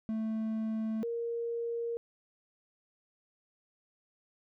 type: tone pair in turn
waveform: triangle / sine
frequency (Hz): 220.4 / 467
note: A3 / A#4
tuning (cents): +3 / +3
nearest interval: octave + minor second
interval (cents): 1300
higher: second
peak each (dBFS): -29 / -32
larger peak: first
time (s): 0.09-1.03 / 1.03-1.97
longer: neither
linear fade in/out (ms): 0
effects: none